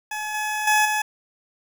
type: tone with level steps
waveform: 20% pulse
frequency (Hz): 851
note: G#5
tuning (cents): +42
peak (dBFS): -22 / -19 / -11 / -16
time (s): 0.11-1.02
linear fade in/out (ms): 5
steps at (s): 0.34 / 0.67 / 0.85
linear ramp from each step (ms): 5
effects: 8-bit